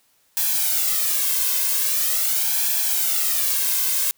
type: noise with flanger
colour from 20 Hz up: blue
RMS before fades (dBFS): -21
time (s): 0.37-4.11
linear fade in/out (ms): 0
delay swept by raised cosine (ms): 1.2 to 1.93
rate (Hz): 0.43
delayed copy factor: +0.7
effects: white hiss -62 dBFS RMS until 4.17 s